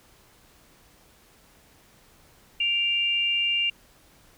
sine tone pair together, 2349 / 2795 Hz, D7 / F7, 0 / +1 cents, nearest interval minor third, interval 301 cents, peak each -30 / -22 dBFS, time 2.6-3.7 s, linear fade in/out 5 ms, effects pink hiss -57 dBFS RMS until 4.37 s

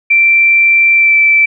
sine tone with pitch glide, 2349 to 2327 Hz, D7 to D7, 0 to -17 cents, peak -5 dBFS, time 0.1-1.46 s, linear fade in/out 10 ms, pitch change -17 cents, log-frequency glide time 0.94-1.16 s, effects none

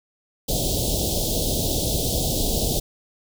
pink band-stop noise, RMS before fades -23 dBFS, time 0.48-2.8 s, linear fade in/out 10 ms, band 720 to 3300 Hz, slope 48 dB/octave, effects none

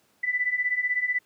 sine beating tone pair, 1975.5 / 1991.5 Hz, B6 / B6, 0 / +14 cents, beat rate 16 Hz, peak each -28 / -25 dBFS, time 0.23-1.19 s, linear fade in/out 10 ms, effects pink hiss -65 dBFS RMS until 1.25 s + high-pass 150 Hz 12 dB/octave

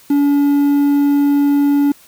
triangle tone with quantisation, 285.4 Hz, D4, 49 cents flat, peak -8 dBFS, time 0.1-1.92 s, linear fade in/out 5 ms, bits 6, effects white hiss -46 dBFS RMS until 2.07 s

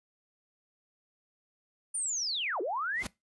sine linear two-way sweep, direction down then up, 9397 to 330 to 2145 Hz, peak -30 dBFS, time 1.94-3.03 s, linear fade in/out 10 ms, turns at 2.61 s
pink noise with exponential growth, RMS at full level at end -32 dBFS, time 2.93-3.07 s, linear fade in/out 5 ms, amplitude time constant 29 ms
effects noise-tail reverb RT60 0.2 s tail -21 dB re dry + resampled to 24000 Hz

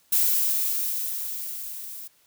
violet noise with level ramp, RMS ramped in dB -20 to -39 dBFS, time 0.12-2.08 s, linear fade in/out 10 ms, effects white hiss -62 dBFS RMS until 2.26 s

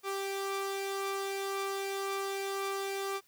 sawtooth tone pair together, 392.2 / 1174.7 Hz, G4 / D6, +1 / 0 cents, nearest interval octave + perfect fifth, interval 1899 cents, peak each -30 / -37 dBFS, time 0.03-3.21 s, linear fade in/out 50 ms, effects white hiss -67 dBFS RMS until 3.27 s

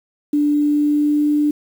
sine tone with pitch glide, 293.7 to 296.4 Hz, D4 to D4, 0 to +16 cents, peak -13 dBFS, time 0.33-1.51 s, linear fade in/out 5 ms, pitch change +16 cents, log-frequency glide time 0.49-1.27 s, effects 7-bit

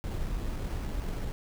brown noise with sample-and-hold, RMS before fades -33 dBFS, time 0.04-1.32 s, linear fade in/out 0 ms, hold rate 3675 Hz, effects none

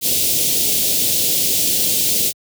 white band-stop noise, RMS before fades -17 dBFS, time 0.01-2.33 s, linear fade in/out 50 ms, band 550 to 2900 Hz, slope 24 dB/octave, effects high-pass 80 Hz 12 dB/octave

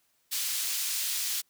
pink high-pass noise, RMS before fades -31 dBFS, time 0.31-1.42 s, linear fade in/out 20 ms, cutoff 3800 Hz, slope 12 dB/octave, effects white hiss -71 dBFS RMS until 1.49 s

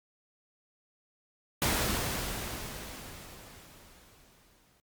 pink noise with exponential decay, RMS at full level -27 dBFS, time 1.62-4.8 s, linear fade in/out 0 ms, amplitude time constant 690 ms, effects Opus 48 kbps

